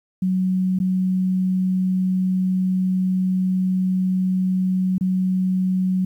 sine tone with dropouts, 185.8 Hz, F#3, 7 cents sharp, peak -17 dBFS, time 0.22-6.05 s, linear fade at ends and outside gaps 5 ms, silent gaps 0.789-0.8 / 4.982-5.009 s, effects 9-bit

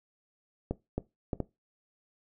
clicks, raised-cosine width 2 ms, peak -17 dBFS, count 4, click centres 0.71 / 0.98 / 1.332 / 1.403 s, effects noise-tail reverb RT60 0.2 s tail -18 dB re dry

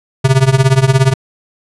square tone with tremolo, 132.8 Hz, C3, 26 cents sharp, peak -4 dBFS, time 0.24-1.14 s, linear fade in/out 10 ms, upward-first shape triangle, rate 17 Hz, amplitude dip 95%, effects resampled to 24000 Hz

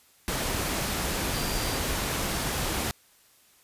sine tone in noise, 4730 Hz, D8, 12 cents sharp, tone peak -38 dBFS, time 1.34-1.77 s, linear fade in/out 0 ms, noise pink, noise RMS -29 dBFS, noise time 0.28-2.91 s, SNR -12 dB, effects white hiss -60 dBFS RMS until 3.63 s + resampled to 32000 Hz

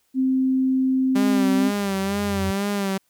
sine tone, 261.6 Hz, C4, in tune, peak -17 dBFS, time 0.14-1.72 s, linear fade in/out 50 ms
sawtooth tone with vibrato, 198.2 Hz, G3, 19 cents sharp, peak -18 dBFS, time 1.15-2.98 s, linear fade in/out 10 ms, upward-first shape sine, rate 2.1 Hz, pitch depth 50 cents each way
triangle tone with exponential growth, 88.3 Hz, F2, 20 cents sharp, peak -22 dBFS, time 1.31-2.51 s, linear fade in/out 5 ms, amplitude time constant 260 ms
effects white hiss -67 dBFS RMS until 3.09 s

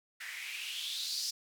blue noise with band-pass filter sweep, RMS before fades -39 dBFS, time 0.2-1.31 s, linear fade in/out 10 ms, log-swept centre 1800 to 5200 Hz, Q 5.2, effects none

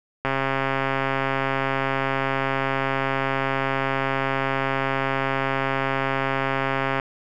click train, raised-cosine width 0.5 ms, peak -8 dBFS, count 912, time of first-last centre 0.25-6.998 s, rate 135 Hz, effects none

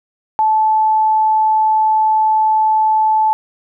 sine tone, 870 Hz, A5, 20 cents flat, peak -10 dBFS, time 0.39-3.33 s, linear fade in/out 0 ms, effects none

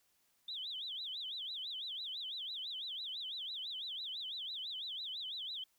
sine tone with vibrato, 3462 Hz, A7, 29 cents flat, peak -40 dBFS, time 0.48-5.64 s, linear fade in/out 5 ms, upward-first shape sine, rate 6 Hz, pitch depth 250 cents each way, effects white hiss -75 dBFS RMS until 5.78 s

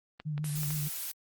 clicks, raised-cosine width 0.3 ms, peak -27 dBFS, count 5, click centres 0.2 / 0.379 / 0.443 / 0.633 / 0.706 s
sine tone with vibrato, 150 Hz, D3, 37 cents sharp, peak -31 dBFS, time 0.25-0.89 s, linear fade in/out 20 ms, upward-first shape triangle, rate 6.6 Hz, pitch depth 57 cents each way
blue noise, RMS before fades -37 dBFS, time 0.44-1.12 s, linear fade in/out 10 ms
effects Opus 32 kbps

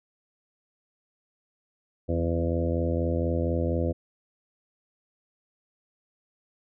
harmonic tone with a mistuned harmonic, 84.2 Hz, E2, 37 cents sharp, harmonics 1 / 2 / 3 / 4 / 5 / 6 / 7 / 8, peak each -27 / -33 / -32 / -32 / -39 / -31 / -35 / -41 dBFS, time 2.08-3.93 s, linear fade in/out 20 ms, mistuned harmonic 2, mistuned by -48 cents, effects none

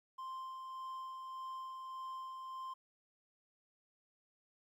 triangle tone with tremolo, 1046.5 Hz, C6, in tune, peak -40 dBFS, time 0.18-2.74 s, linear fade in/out 10 ms, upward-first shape sine, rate 1.7 Hz, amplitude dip 30%, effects 13-bit

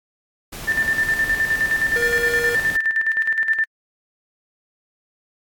pink noise, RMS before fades -33 dBFS, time 0.52-2.77 s, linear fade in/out 10 ms
sine tone with tremolo, 1782 Hz, A6, 22 cents sharp, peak -15 dBFS, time 0.67-3.65 s, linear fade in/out 20 ms, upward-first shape square, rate 9.6 Hz, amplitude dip 60%
square tone, 474.4 Hz, A#4, 30 cents sharp, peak -23 dBFS, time 1.96-2.55 s, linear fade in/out 0 ms
effects AAC 64 kbps

